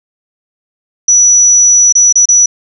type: tone with dropouts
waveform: sine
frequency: 5900 Hz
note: F#8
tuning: 6 cents flat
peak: -3 dBFS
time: 1.08-2.46 s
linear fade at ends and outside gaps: 5 ms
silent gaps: 1.925-1.952 / 2.126-2.155 / 2.256-2.287 s
effects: none